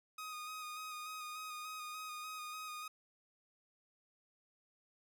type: tone with vibrato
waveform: sawtooth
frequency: 1244.5 Hz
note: D#6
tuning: in tune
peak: -40 dBFS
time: 0.18-2.88 s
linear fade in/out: 5 ms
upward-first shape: square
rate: 3.4 Hz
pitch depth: 20 cents each way
effects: none